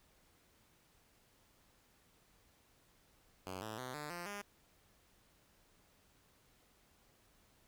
5% pulse tone with pitch steps, 93.3 / 109.05 / 127.45 / 148.96 / 174.1 / 203.5 Hz, F#2 / A2 / C3 / D3 / F3 / G#3, +15 / -15 / -45 / +25 / -5 / -35 cents, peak -32 dBFS, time 3.46-4.42 s, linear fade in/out 10 ms, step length 160 ms, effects pink hiss -70 dBFS RMS until 7.67 s

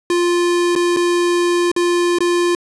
square tone with dropouts, 349.2 Hz, F4, in tune, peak -14 dBFS, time 0.1-2.55 s, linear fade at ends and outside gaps 2 ms, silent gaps 0.753-0.76 / 0.964-0.969 / 1.716-1.763 / 2.186-2.205 s, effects resampled to 24000 Hz + 7-bit

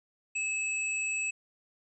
sine tone pair together, 2598 / 7780 Hz, E7 / B8, -26 / -27 cents, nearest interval octave + perfect fifth, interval 1899 cents, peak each -30 / -36 dBFS, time 0.35-1.31 s, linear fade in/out 10 ms, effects none

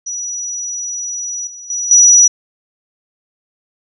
sine tone with level steps, 5860 Hz, F#8, 18 cents flat, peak -20 / -30 / -17 / -4 dBFS, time 0.06-2.28 s, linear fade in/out 10 ms, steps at 1.47 / 1.7 / 1.91 s, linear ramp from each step 2 ms, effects none

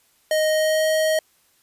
square tone with pitch glide, 622.3 to 629.2 Hz, D#5 to D#5, 0 to +19 cents, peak -18 dBFS, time 0.31-1.19 s, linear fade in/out 2 ms, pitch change +19 cents, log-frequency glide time 0.49-0.88 s, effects white hiss -61 dBFS RMS until 1.62 s + resampled to 32000 Hz

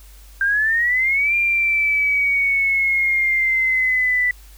sine exponential two-way sweep, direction up then down, 1574 to 2393 to 1975 Hz, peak -15 dBFS, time 0.41-4.31 s, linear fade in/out 2 ms, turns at 1.35 s, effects added 50 Hz sine -41 dBFS peak until 4.57 s + white hiss -50 dBFS RMS until 4.57 s

